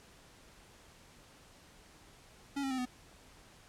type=tone with pitch steps; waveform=square; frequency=280 / 269.7 / 259.7 / 250.2 Hz; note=C#4 / C#4 / C4 / B3; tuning=+18 / -47 / -13 / +23 cents; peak=-34 dBFS; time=2.56-2.856 s; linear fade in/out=10 ms; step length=74 ms; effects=pink hiss -59 dBFS RMS until 3.68 s + low-pass 10000 Hz 12 dB/octave